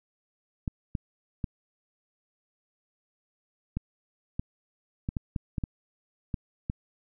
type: clicks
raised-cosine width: 5 ms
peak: -17 dBFS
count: 12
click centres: 0.678 / 0.952 / 1.442 / 3.77 / 4.395 / 5.089 / 5.168 / 5.362 / 5.582 / 5.638 / 6.342 / 6.699 s
effects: none